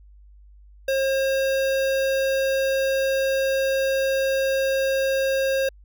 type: tone with notch filter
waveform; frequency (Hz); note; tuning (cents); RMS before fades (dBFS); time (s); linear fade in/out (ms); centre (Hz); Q
square; 537; C5; +45; -22; 0.88-5.69; 5; 8100; 1.8
effects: added 50 Hz sine -46 dBFS peak until 5.84 s